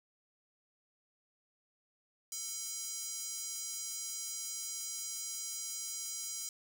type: tone with high-pass filter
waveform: square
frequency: 447.2 Hz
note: A4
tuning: 28 cents sharp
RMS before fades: -41 dBFS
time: 2.32-6.49 s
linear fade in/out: 2 ms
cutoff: 6400 Hz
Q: 2.5
effects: none